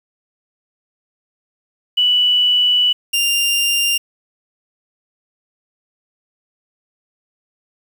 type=tone pair in turn; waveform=sine / sawtooth; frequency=2960 / 2794 Hz; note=F#7 / F7; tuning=0 / 0 cents; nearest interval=minor second; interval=100 cents; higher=first; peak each=-11 / -11 dBFS; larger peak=neither; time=1.97-2.93 / 3.13-3.98 s; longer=first; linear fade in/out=10 ms; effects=7-bit